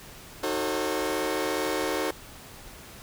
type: chord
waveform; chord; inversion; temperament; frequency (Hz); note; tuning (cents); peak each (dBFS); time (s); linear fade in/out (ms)
sawtooth; D# diminished seventh; none; just; 311.1 / 373.4 / 448 / 537.6; D#4 / F#4 / A4 / C5; 0 / +16 / +31 / +47; -28; 0.43-2.11; 5
effects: pink hiss -46 dBFS RMS until 3.02 s